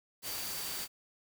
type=tone in noise; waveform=sine; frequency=4622 Hz; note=D8; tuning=28 cents flat; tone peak=-45 dBFS; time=0.22-0.88 s; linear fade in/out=50 ms; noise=white; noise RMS=-39 dBFS; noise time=0.22-0.88 s; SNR=-9 dB; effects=none